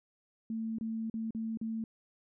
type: tone with dropouts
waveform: sine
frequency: 223.7 Hz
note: A3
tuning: 29 cents sharp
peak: -33 dBFS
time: 0.5-1.84 s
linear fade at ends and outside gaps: 2 ms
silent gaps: 0.785-0.81 / 1.099-1.14 / 1.307-1.348 / 1.573-1.613 s
effects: none